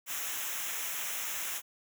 white noise with comb filter, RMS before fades -36 dBFS, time 0.06-1.62 s, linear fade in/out 50 ms, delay 0.22 ms, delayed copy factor -0.75, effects none

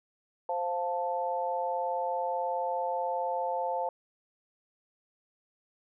sine chord, F major, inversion second, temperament equal, 523.3 / 698.5 / 880 Hz, C5 / F5 / A5, 0 / 0 / 0 cents, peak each -33 / -34 / -32 dBFS, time 0.49-3.89 s, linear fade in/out 2 ms, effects none

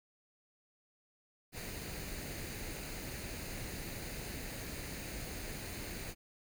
pink noise with comb filter, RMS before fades -43 dBFS, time 1.52-6.15 s, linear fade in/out 50 ms, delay 0.45 ms, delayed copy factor +0.5, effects none

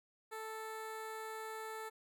15% pulse tone with notch filter, 440 Hz, A4, in tune, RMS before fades -45 dBFS, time 0.31-1.9 s, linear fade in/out 20 ms, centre 5100 Hz, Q 1.5, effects none

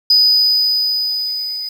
triangle tone with level ramp, 4978 Hz, D#8, in tune, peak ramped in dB -5 to -21 dBFS, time 0.1-1.69 s, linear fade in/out 5 ms, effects tanh soft clip ceiling -3 dBFS + 7-bit

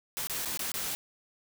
white noise with dropouts, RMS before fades -34 dBFS, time 0.17-0.95 s, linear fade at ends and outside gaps 0 ms, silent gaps 0.271-0.297 / 0.45-0.457 / 0.574-0.593 / 0.718-0.74 s, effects none

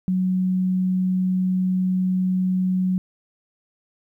sine tone, 185 Hz, F#3, in tune, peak -18 dBFS, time 0.08-2.98 s, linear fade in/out 0 ms, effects 10-bit

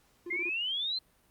triangle tone bursts, 349.7 Hz, F4, 2 cents sharp, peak -36 dBFS, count 4, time 0.26-0.495 s, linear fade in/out 5 ms, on 43 ms, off 21 ms
sine exponential sweep, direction up, 2074 to 4186 Hz, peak -30 dBFS, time 0.3-0.99 s, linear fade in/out 10 ms
effects pink hiss -67 dBFS RMS until 1.3 s + Opus 48 kbps

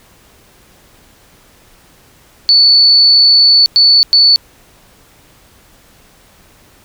sine tone bursts at uneven times, 4466 Hz, C#8, 12 cents sharp, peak -4 dBFS, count 3, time 2.49-3.66 / 3.76-4.03 / 4.13-4.36 s, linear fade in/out 0 ms, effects pink hiss -46 dBFS RMS until 6.84 s

